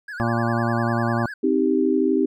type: tone with vibrato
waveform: triangle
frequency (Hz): 1568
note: G6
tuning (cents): 0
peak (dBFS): -29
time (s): 0.08-1.34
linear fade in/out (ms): 5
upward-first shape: sine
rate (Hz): 10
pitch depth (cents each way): 160
type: harmonic tone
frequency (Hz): 116.54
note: A#2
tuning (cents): 0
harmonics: 1 / 2 / 3 / 5 / 6 / 7 / 8 / 9 / 10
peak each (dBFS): -24 / -24 / -29 / -30 / -30 / -31 / -36 / -33 / -31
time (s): 0.2-1.26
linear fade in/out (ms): 0
type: chord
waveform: sine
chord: C minor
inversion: none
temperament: just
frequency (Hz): 261.6 / 314 / 392.4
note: C4 / Eb4 / G4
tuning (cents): 0 / +16 / +2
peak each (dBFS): -21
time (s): 1.43-2.26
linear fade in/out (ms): 10
effects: none